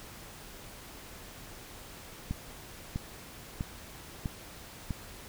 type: click train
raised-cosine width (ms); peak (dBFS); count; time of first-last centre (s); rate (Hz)
5; -20; 5; 2.31-4.907; 1.54
effects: pink hiss -48 dBFS RMS until 5.28 s